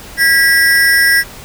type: ring-modulated tone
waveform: square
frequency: 1789 Hz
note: A6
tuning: 28 cents sharp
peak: -5 dBFS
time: 0.17-1.24 s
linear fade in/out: 50 ms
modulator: 158 Hz
effects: pink hiss -33 dBFS RMS until 1.44 s